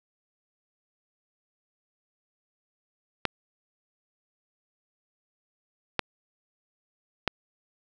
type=clicks; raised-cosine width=0.3 ms; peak=-7 dBFS; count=3; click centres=3.253 / 5.993 / 7.277 s; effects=none